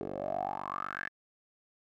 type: tone with band-pass filter sweep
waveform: 10% pulse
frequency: 48 Hz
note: G1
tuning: 36 cents flat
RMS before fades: -37 dBFS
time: 0.01-1.09 s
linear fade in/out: 0 ms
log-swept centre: 430 to 1800 Hz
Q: 8.6
effects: none